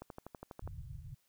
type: click train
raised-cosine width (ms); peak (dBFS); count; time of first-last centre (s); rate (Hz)
1; -31; 9; 0.02-0.676; 12.2
type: low-pass noise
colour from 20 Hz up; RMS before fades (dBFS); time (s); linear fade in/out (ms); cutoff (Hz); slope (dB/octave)
white; -46; 0.62-1.15; 10; 150; 96
effects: white hiss -75 dBFS RMS until 1.28 s